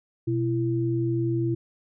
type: tone pair together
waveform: sine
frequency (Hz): 123.7 / 335.6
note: B2 / E4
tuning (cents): +3 / +31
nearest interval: octave + perfect fourth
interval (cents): 1728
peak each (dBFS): -25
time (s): 0.27-1.55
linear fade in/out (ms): 10
effects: none